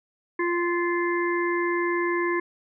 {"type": "harmonic tone", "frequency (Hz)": 347.4, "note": "F4", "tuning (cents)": -9, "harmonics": [1, 3, 5, 6], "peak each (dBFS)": [-24, -29, -31, -32], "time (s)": [0.39, 2.4], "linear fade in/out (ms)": 5, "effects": []}